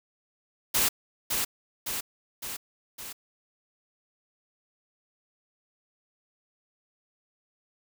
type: noise with echo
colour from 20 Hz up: white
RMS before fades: -24 dBFS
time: 0.74-0.89 s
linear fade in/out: 10 ms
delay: 560 ms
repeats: 4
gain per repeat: -4 dB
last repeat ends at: 3.13 s
effects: none